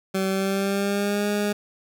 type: tone with pitch glide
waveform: 20% pulse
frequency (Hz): 191.4 to 206.3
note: G3 to G#3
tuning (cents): -41 to -11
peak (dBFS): -17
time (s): 0.14-1.53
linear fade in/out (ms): 10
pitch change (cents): +130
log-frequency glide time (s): 0.28-1.28
effects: none